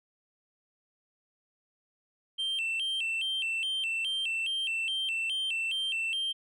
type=tone with vibrato; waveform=sine; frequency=2905 Hz; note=F#7; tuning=32 cents flat; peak=-26 dBFS; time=2.38-6.33 s; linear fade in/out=20 ms; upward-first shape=square; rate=2.4 Hz; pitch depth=140 cents each way; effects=tanh soft clip ceiling -28 dBFS